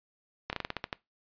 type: slowing click train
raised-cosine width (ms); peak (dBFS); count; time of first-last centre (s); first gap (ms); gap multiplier
0.3; -16; 9; 0.5-0.928; 29; 1.17
effects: noise-tail reverb RT60 0.2 s tail -21 dB re dry + resampled to 11025 Hz